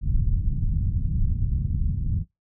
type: low-pass noise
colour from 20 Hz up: pink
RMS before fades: -23 dBFS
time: 0.01-2.25 s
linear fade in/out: 50 ms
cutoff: 150 Hz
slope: 24 dB/octave
effects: noise-tail reverb RT60 0.2 s tail -24 dB re dry